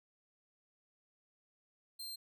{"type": "tone", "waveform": "sawtooth", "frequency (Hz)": 4163, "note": "C8", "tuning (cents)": -10, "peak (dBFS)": -40, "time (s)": [1.99, 2.16], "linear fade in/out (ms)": 10, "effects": []}